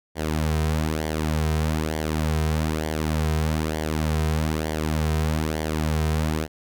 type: tone with flanger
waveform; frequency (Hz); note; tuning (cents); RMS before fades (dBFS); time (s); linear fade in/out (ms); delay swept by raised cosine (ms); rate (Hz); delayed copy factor
sawtooth; 78; D#2; +5; -24; 0.15-6.48; 50; 0.76 to 3.56; 1.1; -0.65
effects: none